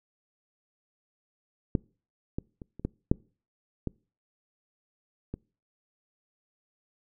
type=clicks; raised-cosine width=3 ms; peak=-11 / -18 / -29 / -29 / -16 / -8 / -17 / -21 dBFS; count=8; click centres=1.752 / 2.385 / 2.618 / 2.796 / 2.85 / 3.115 / 3.873 / 5.34 s; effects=noise-tail reverb RT60 0.4 s tail -26 dB re dry